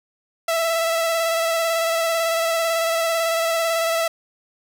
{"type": "tone with vibrato", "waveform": "sawtooth", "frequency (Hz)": 661, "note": "E5", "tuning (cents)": 5, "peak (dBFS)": -15, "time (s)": [0.48, 4.08], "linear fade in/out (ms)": 5, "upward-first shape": "square", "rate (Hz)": 18, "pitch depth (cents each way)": 19, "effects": []}